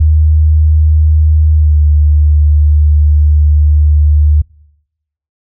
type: tone with pitch glide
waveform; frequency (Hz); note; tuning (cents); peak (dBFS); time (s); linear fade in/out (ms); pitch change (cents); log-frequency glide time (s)
sine; 77.3 to 74.84; D#2 to D2; -11 to +33; -4; 0-4.42; 10; -56; 1.55-1.77
effects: noise-tail reverb RT60 0.9 s tail -26 dB re dry